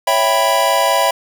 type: chord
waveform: square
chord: C# half-diminished seventh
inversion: none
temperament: equal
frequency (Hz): 554.4 / 659.3 / 784 / 987.8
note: C#5 / E5 / G5 / B5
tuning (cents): 0 / 0 / 0 / 0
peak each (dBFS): -20 / -18 / -20 / -17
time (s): 0.07-1.11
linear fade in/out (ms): 5
effects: none